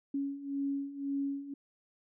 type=beating tone pair; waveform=sine; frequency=277.2 / 279.1 Hz; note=C#4 / C#4; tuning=0 / +12 cents; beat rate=1.9 Hz; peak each=-38 / -34 dBFS; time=0.14-1.54 s; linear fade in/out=5 ms; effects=none